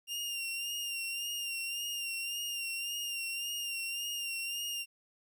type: tone with vibrato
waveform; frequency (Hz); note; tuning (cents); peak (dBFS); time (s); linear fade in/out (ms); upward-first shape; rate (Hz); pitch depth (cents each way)
sawtooth; 2791; F7; -2; -32; 0.07-4.86; 50; sine; 1.8; 39
effects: 12-bit